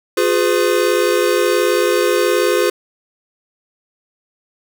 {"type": "tone cluster", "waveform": "square", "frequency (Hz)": [354.9, 413.6, 506], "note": ["F4", "G#4", "B4"], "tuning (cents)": [28, -7, 42], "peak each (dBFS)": -18, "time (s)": [0.17, 2.7], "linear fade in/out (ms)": 5, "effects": []}